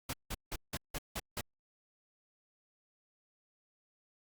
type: noise bursts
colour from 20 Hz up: pink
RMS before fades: -38 dBFS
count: 7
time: 0.09-1.411 s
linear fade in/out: 5 ms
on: 43 ms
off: 170 ms
effects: Opus 48 kbps